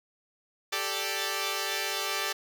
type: chord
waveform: 5% pulse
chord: G suspended second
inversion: none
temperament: equal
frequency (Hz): 392 / 440 / 587.3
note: G4 / A4 / D5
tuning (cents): 0 / 0 / 0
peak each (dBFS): -22 / -22 / -23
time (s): 0.72-2.33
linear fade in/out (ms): 10
effects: none